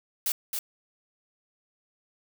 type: noise with echo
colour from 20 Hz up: blue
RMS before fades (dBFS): -27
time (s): 0.26-0.32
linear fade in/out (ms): 2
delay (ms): 270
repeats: 1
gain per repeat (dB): -4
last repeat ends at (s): 0.59
effects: none

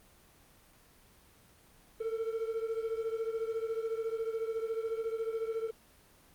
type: beating tone pair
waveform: triangle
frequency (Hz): 446.4 / 460.4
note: A4 / A#4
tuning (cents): +25 / -22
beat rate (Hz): 14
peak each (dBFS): -32 / -36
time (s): 2-5.71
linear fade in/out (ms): 10
effects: pink hiss -61 dBFS RMS until 6.34 s + Opus 24 kbps

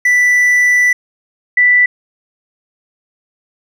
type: tone pair in turn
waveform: triangle / sine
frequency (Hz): 1975.5 / 1975.5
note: B6 / B6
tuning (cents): 0 / 0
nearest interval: unison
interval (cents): 0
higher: neither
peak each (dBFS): -6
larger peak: neither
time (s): 0.05-0.93 / 1.57-1.86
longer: first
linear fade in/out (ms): 5
effects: none

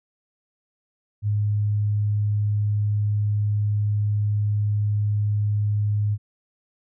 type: tone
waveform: sine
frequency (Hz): 104.2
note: G#2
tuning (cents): +6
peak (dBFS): -19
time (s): 1.22-6.18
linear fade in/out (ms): 50
effects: none

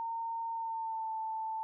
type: tone with pitch glide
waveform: sine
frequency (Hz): 915 to 884.3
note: A#5 to A5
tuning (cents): -32 to +8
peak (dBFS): -34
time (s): 0-1.63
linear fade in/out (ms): 0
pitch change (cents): -60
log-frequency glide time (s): 0.5-1.13
effects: none

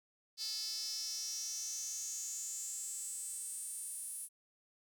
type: tone with high-pass filter sweep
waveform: sawtooth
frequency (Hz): 437.9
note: A4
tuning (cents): -8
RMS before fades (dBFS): -42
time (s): 0.37-4.29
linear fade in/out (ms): 50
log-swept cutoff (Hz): 4700 to 10000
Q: 7.6
effects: none

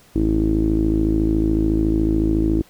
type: tone with low-pass filter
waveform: sawtooth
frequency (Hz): 53.9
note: A1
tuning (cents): -35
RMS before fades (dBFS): -18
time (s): 0.15-2.62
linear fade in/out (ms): 10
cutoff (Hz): 320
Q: 8.7
effects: pink hiss -51 dBFS RMS until 2.69 s

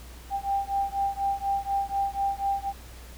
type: beating tone pair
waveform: sine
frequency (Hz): 790 / 794.1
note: G5 / G5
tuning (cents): +13 / +22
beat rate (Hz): 4.1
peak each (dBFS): -28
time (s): 0.3-2.73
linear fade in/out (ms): 50
effects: added 60 Hz sine -43 dBFS peak until 3.17 s + pink hiss -49 dBFS RMS until 3.17 s

